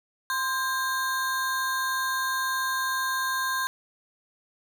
square ring-modulated tone, 1318.5 Hz, E6, in tune, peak -23 dBFS, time 0.3-3.67 s, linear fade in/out 0 ms, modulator 279 Hz, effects none

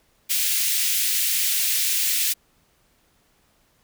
white high-pass noise, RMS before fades -22 dBFS, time 0.29-2.34 s, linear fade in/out 20 ms, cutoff 2100 Hz, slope 24 dB/octave, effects pink hiss -63 dBFS RMS until 3.83 s

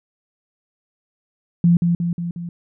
sine tone with echo, 171.9 Hz, F3, 27 cents flat, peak -10 dBFS, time 1.64-1.77 s, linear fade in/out 2 ms, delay 180 ms, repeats 4, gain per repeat -4 dB, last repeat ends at 2.49 s, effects none

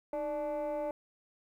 sine tone with frequency modulation, 590 Hz, D5, 8 cents sharp, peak -30 dBFS, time 0.13-0.91 s, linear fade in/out 2 ms, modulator 280 Hz, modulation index 0.73, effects tanh soft clip ceiling -31 dBFS + 11-bit

